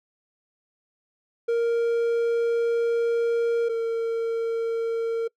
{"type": "tone pair in turn", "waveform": "triangle", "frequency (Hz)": [466.2, 457.9], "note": ["A#4", "A#4"], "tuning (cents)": [0, -31], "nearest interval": "unison", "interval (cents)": 31, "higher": "first", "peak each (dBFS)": [-18, -21], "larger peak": "first", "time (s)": [[1.48, 3.69], [3.69, 5.28]], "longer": "first", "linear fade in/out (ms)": 10, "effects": ["noise-tail reverb RT60 0.1 s tail -24 dB re dry"]}